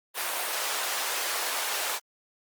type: high-pass noise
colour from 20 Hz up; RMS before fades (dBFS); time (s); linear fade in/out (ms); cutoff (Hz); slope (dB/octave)
pink; -30; 0.14-2; 50; 630; 12
effects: high-pass 400 Hz 12 dB/octave + Opus 32 kbps